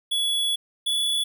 square tone pair in turn, 3388 / 3427 Hz, G#7 / A7, +34 / -46 cents, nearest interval unison, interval 20 cents, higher second, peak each -22 dBFS, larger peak neither, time 0.11-0.56 / 0.86-1.24 s, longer first, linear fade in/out 10 ms, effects none

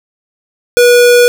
square tone, 485.4 Hz, B4, 30 cents flat, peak -4 dBFS, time 0.77-1.28 s, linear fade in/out 0 ms, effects none

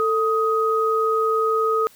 sine tone pair together, 444.2 / 1254.5 Hz, A4 / D#6, +16 / +14 cents, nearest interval octave + tritone, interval 1798 cents, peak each -20 dBFS, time 0-1.87 s, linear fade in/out 0 ms, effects white hiss -51 dBFS RMS until 1.95 s

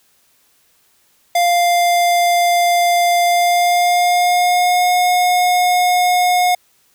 square tone with pitch glide, 698.5 to 720.6 Hz, F5 to F#5, 0 to -46 cents, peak -12 dBFS, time 1.35-6.55 s, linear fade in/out 5 ms, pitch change +54 cents, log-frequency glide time 3.25-4.92 s, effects white hiss -57 dBFS RMS until 6.94 s

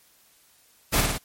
pink noise with echo, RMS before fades -21 dBFS, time 0.92-1.02 s, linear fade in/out 20 ms, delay 55 ms, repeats 3, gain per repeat -3 dB, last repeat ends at 1.185 s, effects white hiss -59 dBFS RMS until 1.24 s + MP3 64 kbps

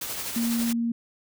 white noise with tremolo, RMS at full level -31 dBFS, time 0.01-0.73 s, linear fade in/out 5 ms, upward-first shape triangle, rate 12 Hz, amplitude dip 40%
sine tone, 233.1 Hz, A#3, in tune, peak -23 dBFS, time 0.36-0.92 s, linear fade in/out 5 ms
effects none

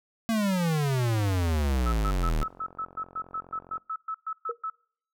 square exponential sweep, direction down, 231 to 36.71 Hz, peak -24 dBFS, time 0.29-2.43 s, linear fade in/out 0 ms
click train, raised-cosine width 1 ms, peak -34 dBFS, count 119, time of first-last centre 1.14-3.78 s, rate 44.7 Hz
sine tone bursts, 1301 Hz, E6, 23 cents flat, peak -29 dBFS, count 16, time 1.86-4.7 s, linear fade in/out 5 ms, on 65 ms, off 120 ms
sine tone with exponential decay, 470 Hz, A#4, 14 cents sharp, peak -27 dBFS, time 4.49-4.59 s, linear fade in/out 5 ms, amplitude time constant 20 ms
effects noise-tail reverb RT60 0.6 s tail -24 dB re dry

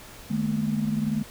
sine tone cluster, 151.6 / 214 / 234.5 Hz, D#3 / A3 / A#3, -45 / -48 / +11 cents, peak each -30 / -25 / -30 dBFS, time 0.3-1.23 s, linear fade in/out 10 ms, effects pink hiss -45 dBFS RMS until 1.3 s

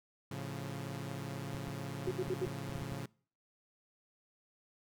sawtooth chord, A augmented, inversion none, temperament equal, 110 / 138.59 / 174.61 Hz, A2 / C#3 / E#3, 0 / 0 / 0 cents, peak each -41 / -38 / -42 dBFS, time 0.31-3.06 s, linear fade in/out 5 ms
clicks, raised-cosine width 5 ms, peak -33 dBFS, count 10, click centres 1.547 / 1.68 / 2.085 / 2.281 / 2.469 / 2.696 / 2.757 / 2.789 / 2.821 / 2.922 s
sine tone bursts, 370 Hz, F#4, in tune, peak -31 dBFS, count 4, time 2.07-2.455 s, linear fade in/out 5 ms, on 43 ms, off 71 ms
effects noise-tail reverb RT60 0.5 s tail -25 dB re dry

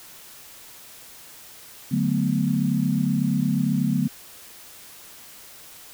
sine chord, B minor seventh, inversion first, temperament equal with one note detuned, 146.83 / 185 / 218.6 / 246.9 Hz, D3 / F#3 / A3 / B3, 0 / 0 / -11 / 0 cents, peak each -25 dBFS, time 1.91-4.08 s, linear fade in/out 10 ms, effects white hiss -45 dBFS RMS until 5.93 s

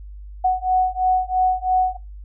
sine beating tone pair, 740 / 743 Hz, F#5 / F#5, 0 / +7 cents, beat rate 3 Hz, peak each -19 dBFS, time 0.44-1.97 s, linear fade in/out 10 ms, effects noise-tail reverb RT60 0.2 s tail -19 dB re dry + added 50 Hz sine -34 dBFS peak until 2.24 s

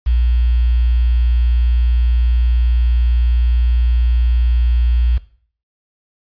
sine tone with quantisation, 59.7 Hz, A#1, 42 cents sharp, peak -11 dBFS, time 0.06-5.18 s, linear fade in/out 10 ms, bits 6, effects noise-tail reverb RT60 0.5 s tail -17 dB re dry + resampled to 11025 Hz

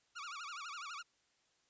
sawtooth tone with vibrato, 1265 Hz, D#6, 28 cents sharp, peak -40 dBFS, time 0.15-1.03 s, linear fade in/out 20 ms, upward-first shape sine, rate 12 Hz, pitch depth 220 cents each way, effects white hiss -75 dBFS RMS until 1.69 s + resampled to 16000 Hz

